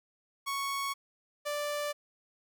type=tone pair in turn; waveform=sawtooth; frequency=1108.7 / 587.3 Hz; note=C#6 / D5; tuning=0 / 0 cents; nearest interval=major seventh; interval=1100 cents; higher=first; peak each=-28 dBFS; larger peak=neither; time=0.46-0.94 / 1.45-1.93 s; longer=neither; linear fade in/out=20 ms; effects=none